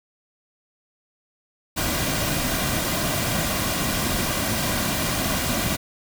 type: noise with comb filter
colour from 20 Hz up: pink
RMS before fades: -24 dBFS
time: 1.76-5.77 s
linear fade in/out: 20 ms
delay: 2.3 ms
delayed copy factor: -0.5
effects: none